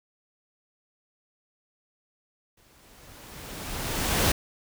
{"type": "noise with exponential growth", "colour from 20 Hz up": "pink", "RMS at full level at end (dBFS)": -21, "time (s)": [2.57, 4.32], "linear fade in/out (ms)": 5, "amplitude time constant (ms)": 380, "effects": []}